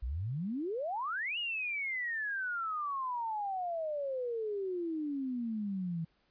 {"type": "exponential two-way sweep", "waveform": "sine", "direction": "up then down", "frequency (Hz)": [54.2, 2919, 160.1], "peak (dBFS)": -33, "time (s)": [0.02, 6.05], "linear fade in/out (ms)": 10, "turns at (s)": 1.38, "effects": ["pink hiss -73 dBFS RMS until 6.3 s", "resampled to 11025 Hz"]}